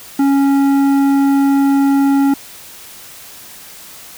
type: tone with tanh clipping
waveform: sine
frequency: 276.8 Hz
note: C#4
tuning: 2 cents flat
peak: -11 dBFS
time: 0.19-2.34 s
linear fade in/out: 5 ms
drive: 11 dB
effects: white hiss -36 dBFS RMS until 4.17 s